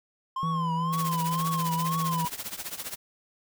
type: tone with vibrato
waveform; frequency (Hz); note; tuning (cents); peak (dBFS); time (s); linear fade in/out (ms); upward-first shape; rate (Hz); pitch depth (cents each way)
triangle; 1041; C6; -9; -26; 0.36-2.28; 5; triangle; 2; 140
type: tone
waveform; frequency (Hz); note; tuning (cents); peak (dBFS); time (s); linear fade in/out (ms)
triangle; 164.81; E3; 0; -26; 0.43-2.25; 0
type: noise with tremolo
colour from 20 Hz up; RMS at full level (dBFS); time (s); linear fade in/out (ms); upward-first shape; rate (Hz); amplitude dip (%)
white; -33; 0.92-2.96; 20; triangle; 15; 90
effects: none